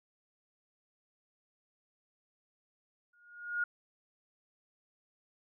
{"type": "tone with exponential growth", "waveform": "sine", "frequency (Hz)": 1432, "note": "F6", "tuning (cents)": 43, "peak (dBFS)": -27, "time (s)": [3.13, 3.64], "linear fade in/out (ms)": 5, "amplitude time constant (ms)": 110, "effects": []}